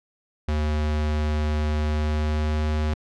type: tone with pitch glide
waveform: square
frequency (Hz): 75.8 to 76.59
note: D#2 to D#2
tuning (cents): -45 to -27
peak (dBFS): -22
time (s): 0.48-2.94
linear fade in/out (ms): 5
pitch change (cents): +18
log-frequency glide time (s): 1.82-2.69
effects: low-pass 5000 Hz 12 dB/octave